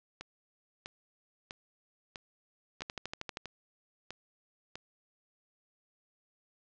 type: two click trains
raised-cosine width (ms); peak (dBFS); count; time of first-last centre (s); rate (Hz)
0.2; -24 / -20; 8 / 8; 0.21-4.755 / 2.82-3.371; 1.54 / 12.7
effects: low-pass 6000 Hz 12 dB/octave